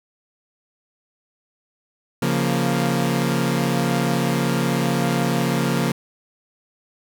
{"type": "chord", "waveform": "sawtooth", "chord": "Bb minor", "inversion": "first", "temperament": "equal", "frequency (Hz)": [138.59, 174.61, 233.1], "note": ["Db3", "F3", "Bb3"], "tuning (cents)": [0, 0, 0], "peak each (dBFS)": -19, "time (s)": [2.22, 5.92], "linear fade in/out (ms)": 5, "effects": []}